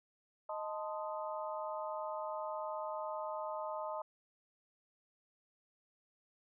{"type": "harmonic tone with a mistuned harmonic", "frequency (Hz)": 207.7, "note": "G#3", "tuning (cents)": 0, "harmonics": [3, 4, 5, 6], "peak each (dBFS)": [-41, -43, -45, -47], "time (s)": [0.49, 4.02], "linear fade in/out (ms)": 5, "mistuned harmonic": 4, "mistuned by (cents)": 100, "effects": []}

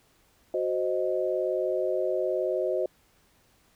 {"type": "chord", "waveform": "sine", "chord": "C diminished", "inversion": "second", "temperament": "equal", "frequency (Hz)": [370, 523.3, 622.3], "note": ["Gb4", "C5", "Eb5"], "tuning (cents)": [0, 0, 0], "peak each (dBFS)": -29, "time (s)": [0.54, 2.86], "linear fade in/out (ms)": 2, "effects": ["pink hiss -64 dBFS RMS until 3.75 s"]}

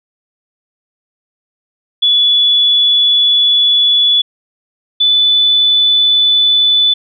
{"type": "tone pair in turn", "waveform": "sine", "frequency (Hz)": [3425, 3489], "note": ["A7", "A7"], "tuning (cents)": [-47, -15], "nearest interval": "unison", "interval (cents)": 32, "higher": "second", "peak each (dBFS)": -7, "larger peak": "neither", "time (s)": [[2.02, 4.22], [5, 6.94]], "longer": "first", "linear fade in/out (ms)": 10, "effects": []}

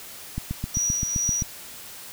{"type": "click train", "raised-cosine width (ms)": 5, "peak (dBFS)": -15, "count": 9, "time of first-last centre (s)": [0.38, 1.422], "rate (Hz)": 7.68}
{"type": "tone with tremolo", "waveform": "sine", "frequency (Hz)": 5800, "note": "F#8", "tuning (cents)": -35, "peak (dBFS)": -21, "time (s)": [0.74, 1.43], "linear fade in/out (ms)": 10, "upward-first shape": "triangle", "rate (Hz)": 2.3, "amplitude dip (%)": 45}
{"effects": ["white hiss -41 dBFS RMS until 2.12 s"]}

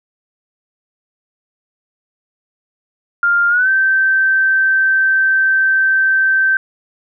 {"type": "tone with pitch glide", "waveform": "sine", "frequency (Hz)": [1400, 1553.4], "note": ["F6", "G6"], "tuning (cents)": [4, -16], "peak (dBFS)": -10, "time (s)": [3.23, 6.57], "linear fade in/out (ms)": 2, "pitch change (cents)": 180, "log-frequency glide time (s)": [3.49, 3.69], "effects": []}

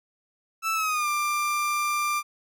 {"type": "tone with pitch glide", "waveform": "30% pulse", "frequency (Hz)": [1318.5, 1188.3], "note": ["E6", "D6"], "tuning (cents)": [0, 20], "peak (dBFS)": -21, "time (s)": [0.62, 2.23], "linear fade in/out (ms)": 50, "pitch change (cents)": -180, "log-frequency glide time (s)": [0.74, 1.08], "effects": []}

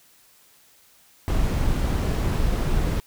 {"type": "noise", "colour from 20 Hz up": "brown", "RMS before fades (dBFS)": -22, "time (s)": [1.28, 3], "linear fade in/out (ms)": 0, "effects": ["white hiss -56 dBFS RMS until 3.06 s"]}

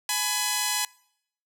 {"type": "tone pair together", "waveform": "5% pulse", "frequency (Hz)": [840.1, 999], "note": ["G#5", "B5"], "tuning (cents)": [20, 20], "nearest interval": "minor third", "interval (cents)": 300, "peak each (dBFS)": -15, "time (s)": [0.09, 0.85], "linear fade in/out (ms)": 2, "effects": ["noise-tail reverb RT60 0.7 s tail -24 dB re dry"]}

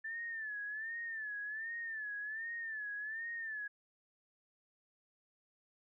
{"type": "tone with vibrato", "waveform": "sine", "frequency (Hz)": 1760, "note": "A6", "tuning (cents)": 0, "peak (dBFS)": -39, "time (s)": [0.04, 3.68], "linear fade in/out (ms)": 10, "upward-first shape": "sine", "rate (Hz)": 1.3, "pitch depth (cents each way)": 100, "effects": []}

